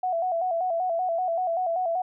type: tone with vibrato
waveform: sine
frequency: 702 Hz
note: F5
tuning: 9 cents sharp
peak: -23 dBFS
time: 0.03-2.02 s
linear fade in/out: 5 ms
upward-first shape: square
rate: 5.2 Hz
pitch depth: 85 cents each way
effects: none